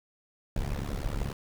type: noise with amplitude modulation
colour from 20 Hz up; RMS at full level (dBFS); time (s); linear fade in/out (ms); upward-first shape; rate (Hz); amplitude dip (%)
brown; -28; 0.56-1.33; 2; sine; 70.4; 95
effects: none